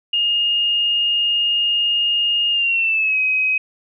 sine tone with pitch glide, 2841 to 2531 Hz, F7 to D#7, +29 to +29 cents, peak -15 dBFS, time 0.13-3.58 s, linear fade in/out 5 ms, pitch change -200 cents, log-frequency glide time 2.51-3.19 s, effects none

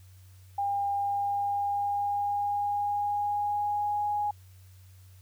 sine tone with pitch glide, 804 to 828.5 Hz, G5 to G#5, +44 to -4 cents, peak -26 dBFS, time 0.58-4.31 s, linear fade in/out 5 ms, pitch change +52 cents, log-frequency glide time 0.91-4.04 s, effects added 93 Hz sine -50 dBFS peak until 5.21 s + white hiss -63 dBFS RMS until 5.21 s

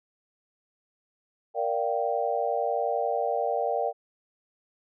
sine chord, G minor seventh, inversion first, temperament equal with one note detuned, 466.2 / 587.3 / 698.5 / 778.6 Hz, Bb4 / D5 / F5 / G5, 0 / 0 / 0 / -12 cents, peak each -30 dBFS, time 1.54-3.93 s, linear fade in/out 50 ms, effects none

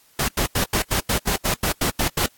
pink noise bursts, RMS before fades -21 dBFS, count 12, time 0.19-2.262 s, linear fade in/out 5 ms, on 92 ms, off 88 ms, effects white hiss -56 dBFS RMS until 2.37 s + AAC 64 kbps

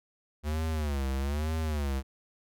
square tone with vibrato, 73 Hz, D2, 10 cents flat, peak -29 dBFS, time 0.43-2.03 s, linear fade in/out 50 ms, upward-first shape sine, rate 1.1 Hz, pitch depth 160 cents each way, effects none

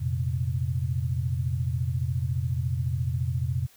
sine chord, F suspended fourth, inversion none, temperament equal, 87.31 / 116.54 / 130.81 Hz, F2 / Bb2 / C3, 0 / 0 / 0 cents, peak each -29 / -30 / -28 dBFS, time 0-3.67 s, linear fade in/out 20 ms, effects white hiss -57 dBFS RMS until 3.76 s

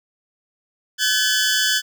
15% pulse tone pair together, 1525.2 / 1712 Hz, G6 / A6, -48 / -48 cents, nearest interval major second, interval 200 cents, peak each -13 dBFS, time 0.98-1.82 s, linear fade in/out 50 ms, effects none

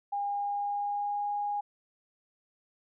sine tone with pitch glide, 810 to 821.3 Hz, G#5 to G#5, -43 to -20 cents, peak -29 dBFS, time 0.12-1.61 s, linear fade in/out 10 ms, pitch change +23 cents, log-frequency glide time 0.27-1.32 s, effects none

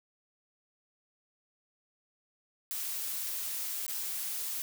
blue noise with dropouts, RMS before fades -36 dBFS, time 2.71-4.62 s, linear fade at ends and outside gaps 0 ms, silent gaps 3.865-3.88 s, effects none

